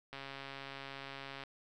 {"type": "click train", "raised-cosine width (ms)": 0.3, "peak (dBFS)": -29, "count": 180, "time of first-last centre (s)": [0.13, 1.437], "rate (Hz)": 137, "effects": []}